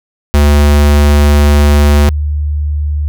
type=tone pair in turn; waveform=square / sine; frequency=73 / 74.15 Hz; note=D2 / D2; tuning=-10 / +17 cents; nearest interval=unison; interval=27 cents; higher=second; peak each=-5 / -11 dBFS; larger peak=first; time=0.34-2.09 / 2.09-3.08 s; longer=first; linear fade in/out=0 ms; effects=none